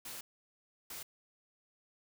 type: noise bursts at uneven times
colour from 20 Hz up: white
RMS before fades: -45 dBFS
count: 2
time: 0.05-0.21 / 0.9-1.03 s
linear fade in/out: 5 ms
effects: none